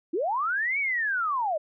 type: linear two-way sweep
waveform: sine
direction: up then down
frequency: 290 to 2300 to 579 Hz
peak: -24 dBFS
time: 0.13-1.58 s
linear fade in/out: 10 ms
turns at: 0.79 s
effects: none